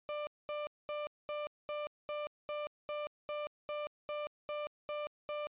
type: tone bursts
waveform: 35% pulse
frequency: 594 Hz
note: D5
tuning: 20 cents sharp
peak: -35 dBFS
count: 14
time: 0.09-5.47 s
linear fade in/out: 0 ms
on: 180 ms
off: 220 ms
effects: resampled to 8000 Hz